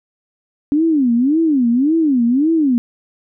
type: tone with vibrato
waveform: sine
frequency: 277.2 Hz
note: C#4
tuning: in tune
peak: -11 dBFS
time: 0.72-2.78 s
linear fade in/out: 0 ms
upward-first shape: sine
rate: 1.8 Hz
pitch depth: 300 cents each way
effects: none